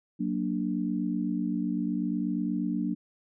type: chord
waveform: sine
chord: Gb augmented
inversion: none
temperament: equal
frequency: 185 / 233.1 / 293.7 Hz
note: Gb3 / Bb3 / D4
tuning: 0 / 0 / 0 cents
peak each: -31 dBFS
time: 0.19-2.95 s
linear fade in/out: 20 ms
effects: none